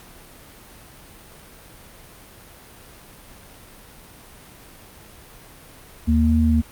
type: tone pair together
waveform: sine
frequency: 77.86 / 231.9 Hz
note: D#2 / A#3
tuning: +2 / -9 cents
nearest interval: octave + perfect fifth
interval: 1889 cents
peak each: -17 dBFS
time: 6.07-6.62 s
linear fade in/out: 20 ms
effects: pink hiss -45 dBFS RMS until 6.71 s + Opus 48 kbps